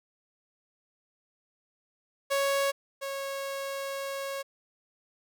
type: tone pair in turn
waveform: sawtooth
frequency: 554.4 / 549.6 Hz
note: C#5 / C#5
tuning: 0 / -15 cents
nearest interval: unison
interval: 15 cents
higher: first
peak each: -21 / -29 dBFS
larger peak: first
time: 2.3-2.72 / 3.01-4.43 s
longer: second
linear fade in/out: 20 ms
effects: none